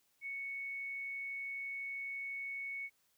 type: tone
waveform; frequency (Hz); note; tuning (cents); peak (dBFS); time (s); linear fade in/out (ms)
sine; 2217; C#7; 0; -39; 0.21-2.9; 50
effects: white hiss -75 dBFS RMS until 3.17 s